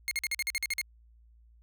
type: tone bursts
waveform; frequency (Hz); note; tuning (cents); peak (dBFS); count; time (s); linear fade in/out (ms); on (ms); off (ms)
sawtooth; 2146; C7; +43; -25; 10; 0.08-0.814; 0; 32; 46
effects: added 57 Hz sine -56 dBFS peak until 1.62 s